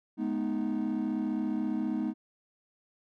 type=chord; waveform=triangle; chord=G# minor; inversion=none; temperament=equal with one note detuned; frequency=212.1 / 246.9 / 311.1 Hz; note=G#3 / B3 / D#4; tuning=+37 / 0 / 0 cents; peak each=-30 dBFS; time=0.17-2.14 s; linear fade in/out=50 ms; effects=tanh soft clip ceiling -22 dBFS